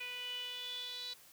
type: tone with band-pass filter sweep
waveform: sawtooth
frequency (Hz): 493.9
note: B4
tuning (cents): 0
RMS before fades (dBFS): -43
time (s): 0-1.14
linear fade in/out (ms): 10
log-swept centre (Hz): 2600 to 4000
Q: 9.4
effects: white hiss -60 dBFS RMS until 1.32 s